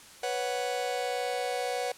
45% pulse chord, B suspended second, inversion none, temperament just, 493.9 / 555.6 / 740.8 Hz, B4 / C#5 / F#5, 0 / +4 / +2 cents, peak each -33 / -36 / -33 dBFS, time 0.23-1.92 s, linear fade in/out 5 ms, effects white hiss -51 dBFS RMS until 1.97 s + low-pass 10000 Hz 12 dB/octave

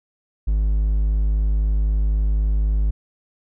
triangle tone, 51.91 Hz, G#1, in tune, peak -14 dBFS, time 0.47-2.91 s, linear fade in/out 10 ms, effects none

